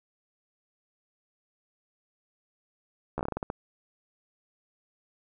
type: slowing click train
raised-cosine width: 1 ms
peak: -17 dBFS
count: 10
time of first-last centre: 3.18-3.501 s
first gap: 13 ms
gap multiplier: 1.24
effects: none